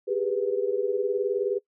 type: tone cluster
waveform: sine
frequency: 392.2 / 411.5 / 492.9 Hz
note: G4 / G#4 / B4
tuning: +1 / -16 / -3 cents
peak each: -28 dBFS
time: 0.07-1.59 s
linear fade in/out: 20 ms
effects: noise-tail reverb RT60 0.1 s tail -22 dB re dry